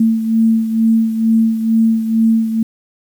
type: beating tone pair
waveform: sine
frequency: 224.1 / 226.3 Hz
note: A3 / A3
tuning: +32 / +49 cents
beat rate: 2.2 Hz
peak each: -11 / -18 dBFS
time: 0-2.63 s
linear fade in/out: 5 ms
effects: 7-bit